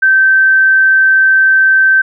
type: tone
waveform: sine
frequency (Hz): 1551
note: G6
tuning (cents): -19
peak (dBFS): -5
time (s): 0.02-2.02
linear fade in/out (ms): 10
effects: none